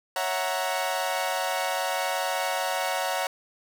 sawtooth chord, F# dominant seventh, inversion second, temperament equal, 554.4 / 659.3 / 740 / 932.3 Hz, C#5 / E5 / F#5 / A#5, 0 / 0 / 0 / 0 cents, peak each -28 / -29 / -26 / -28 dBFS, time 0.16-3.27 s, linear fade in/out 2 ms, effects none

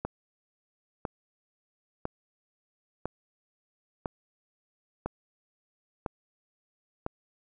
click train, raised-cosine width 1 ms, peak -17 dBFS, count 8, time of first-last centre 0.05-7.064 s, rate 0.998 Hz, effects none

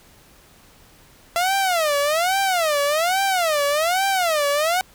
sawtooth tone with vibrato, 669 Hz, E5, 25 cents sharp, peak -14 dBFS, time 1.36-4.81 s, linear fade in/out 0 ms, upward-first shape sine, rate 1.2 Hz, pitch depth 280 cents each way, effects pink hiss -51 dBFS RMS until 4.94 s

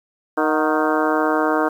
harmonic tone with a mistuned harmonic, 155.56 Hz, D#3, in tune, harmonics 2 / 3 / 4 / 5 / 6 / 7 / 8 / 9 / 10, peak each -21 / -23 / -24 / -25 / -26 / -26 / -27 / -28 / -28 dBFS, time 0.37-1.69 s, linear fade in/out 10 ms, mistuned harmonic 5, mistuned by -69 cents, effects 8-bit

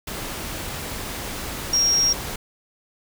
sine tone in noise, 5600 Hz, F8, 4 cents sharp, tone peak -16 dBFS, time 1.73-2.13 s, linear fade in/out 5 ms, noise pink, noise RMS -31 dBFS, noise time 0.07-2.36 s, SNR +12 dB, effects none

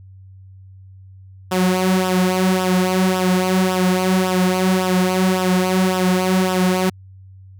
sawtooth tone with flanger, 185 Hz, F#3, in tune, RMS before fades -17 dBFS, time 1.51-6.9 s, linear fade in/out 10 ms, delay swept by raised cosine 0.45 to 4.85 ms, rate 1.8 Hz, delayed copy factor -0.65, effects added 95 Hz sine -39 dBFS peak until 7.59 s

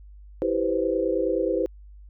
sine chord, C major seventh, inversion first, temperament equal, 329.6 / 392 / 493.9 / 523.3 Hz, E4 / G4 / B4 / C5, 0 / 0 / 0 / 0 cents, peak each -27 dBFS, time 0.42-1.66 s, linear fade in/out 0 ms, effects added 50 Hz sine -43 dBFS peak until 2.09 s

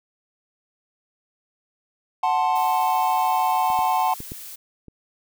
triangle chord, F# diminished, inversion none, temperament equal, 740 / 880 / 1046.5 Hz, F#5 / A5 / C6, 0 / 0 / 0 cents, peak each -20 / -20 / -23 dBFS, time 2.23-4.14 s, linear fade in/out 5 ms
blue noise, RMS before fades -38 dBFS, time 2.55-4.56 s, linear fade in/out 10 ms
clicks, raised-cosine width 3 ms, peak -30 / -27 / -22 / -21 / -29 dBFS, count 5, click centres 3.702 / 3.79 / 4.204 / 4.319 / 4.883 s
effects none

